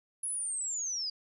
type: linear sweep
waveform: sine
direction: down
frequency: 10548 to 4775 Hz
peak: -32 dBFS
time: 0.23-1.1 s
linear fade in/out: 5 ms
effects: none